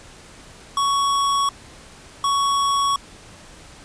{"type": "tone pair in turn", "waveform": "square", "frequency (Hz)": [1116, 1116], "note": ["C#6", "C#6"], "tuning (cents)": [11, 11], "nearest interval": "unison", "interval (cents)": 0, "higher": "neither", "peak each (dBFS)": -18, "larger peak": "neither", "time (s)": [[0.77, 1.49], [2.24, 2.96]], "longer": "neither", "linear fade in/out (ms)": 2, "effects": ["pink hiss -44 dBFS RMS until 3.84 s", "resampled to 22050 Hz"]}